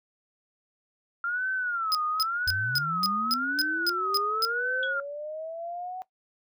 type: tone with vibrato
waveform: sine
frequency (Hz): 1373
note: F6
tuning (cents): -30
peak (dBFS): -26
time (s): 1.24-5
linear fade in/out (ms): 2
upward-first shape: sine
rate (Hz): 0.93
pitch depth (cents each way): 190
type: tone bursts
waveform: 45% pulse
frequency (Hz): 5040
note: D#8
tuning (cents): +21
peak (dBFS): -23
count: 10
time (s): 1.92-4.45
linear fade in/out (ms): 0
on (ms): 28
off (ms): 250
type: linear sweep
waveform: sine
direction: up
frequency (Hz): 80.6 to 750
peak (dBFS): -33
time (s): 2.47-6.02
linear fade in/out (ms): 0
type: tone with exponential decay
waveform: sine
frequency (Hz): 3330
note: G#7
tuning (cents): +4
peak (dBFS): -28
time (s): 4.83-4.94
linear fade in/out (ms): 1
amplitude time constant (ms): 23
effects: noise-tail reverb RT60 0.1 s tail -17 dB re dry